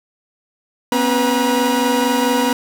45% pulse tone cluster, 244.6 / 269 / 491.9 / 953 Hz, B3 / C4 / B4 / A#5, -16 / +48 / -7 / +38 cents, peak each -20 dBFS, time 0.92-2.53 s, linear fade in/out 2 ms, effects none

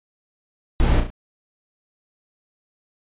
brown noise with echo, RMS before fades -17 dBFS, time 0.8-1 s, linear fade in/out 0 ms, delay 34 ms, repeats 3, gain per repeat -6 dB, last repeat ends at 1.102 s, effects resampled to 8000 Hz

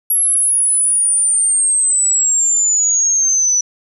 sine exponential sweep, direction down, 11320 to 5920 Hz, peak -11 dBFS, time 0.1-3.61 s, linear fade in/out 5 ms, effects none

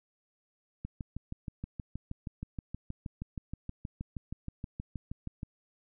click train, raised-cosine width 5 ms, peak -25 dBFS, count 30, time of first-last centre 0.85-5.431 s, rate 6.33 Hz, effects none

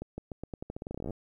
accelerating click train, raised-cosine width 2 ms, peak -24 dBFS, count 21, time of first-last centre 0.02-1.107 s, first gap 160 ms, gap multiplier 0.86, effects 11-bit

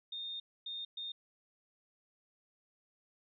sine tone bursts at uneven times, 3658 Hz, A#7, 33 cents flat, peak -39 dBFS, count 3, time 0.12-0.4 / 0.66-0.85 / 0.97-1.12 s, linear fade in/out 5 ms, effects none

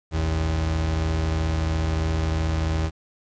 35% pulse tone pair together, 57.06 / 80.1 Hz, A#1 / E2, -36 / -49 cents, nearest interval tritone, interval 587 cents, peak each -29 / -20 dBFS, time 0.11-2.91 s, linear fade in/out 50 ms, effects resampled to 16000 Hz + 9-bit

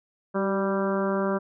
harmonic tone with a mistuned harmonic, 195.9 Hz, G3, 1 cent flat, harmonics 1 / 2 / 3 / 4 / 5 / 6 / 7 / 8, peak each -27 / -28 / -29 / -40 / -34 / -35 / -36 / -39 dBFS, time 0.34-1.39 s, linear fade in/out 20 ms, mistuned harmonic 2, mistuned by -29 cents, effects none

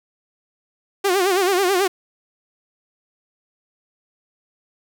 sawtooth tone with vibrato, 377 Hz, F#4, 32 cents sharp, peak -12 dBFS, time 1.04-1.88 s, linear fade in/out 10 ms, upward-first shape sine, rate 9.2 Hz, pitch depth 120 cents each way, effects 8-bit

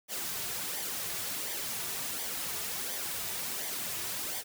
white noise with flanger, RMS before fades -36 dBFS, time 0.08-4.44 s, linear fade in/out 50 ms, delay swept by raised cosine 0.73 to 3.83 ms, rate 1.4 Hz, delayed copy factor -0.55, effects none

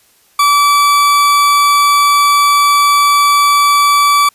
40% pulse tone, 1154 Hz, D6, 31 cents flat, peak -6 dBFS, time 0.39-4.29 s, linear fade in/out 5 ms, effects white hiss -51 dBFS RMS until 4.34 s + resampled to 32000 Hz

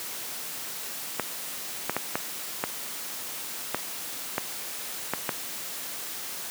clicks, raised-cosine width 0.5 ms, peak -10 dBFS, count 9, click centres 1.197 / 1.896 / 1.966 / 2.155 / 2.639 / 3.746 / 4.381 / 5.136 / 5.292 s, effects white hiss -36 dBFS RMS until 6.5 s + high-pass 150 Hz 12 dB/octave

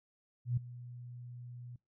sine tone with ADSR envelope, 122 Hz, B2, 21 cents flat, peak -27 dBFS, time 0.45-1.76 s, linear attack 120 ms, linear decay 8 ms, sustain -18 dB, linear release 3 ms, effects noise-tail reverb RT60 0.2 s tail -23 dB re dry

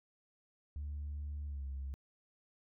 sine tone with pitch glide, 73.1 to 67.81 Hz, D2 to C#2, -7 to -38 cents, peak -37 dBFS, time 0.76-1.94 s, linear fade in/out 0 ms, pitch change -131 cents, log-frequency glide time 1.46-1.65 s, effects tanh soft clip ceiling -36 dBFS

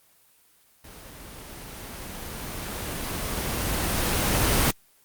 pink noise with level ramp, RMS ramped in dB -45 to -20 dBFS, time 0.84-4.71 s, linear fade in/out 5 ms, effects white hiss -60 dBFS RMS until 5.04 s + Opus 24 kbps

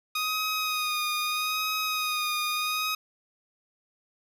15% pulse tone with vibrato, 1244.5 Hz, D#6, in tune, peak -20 dBFS, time 0.15-2.95 s, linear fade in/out 5 ms, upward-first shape sine, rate 0.78 Hz, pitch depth 29 cents each way, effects none

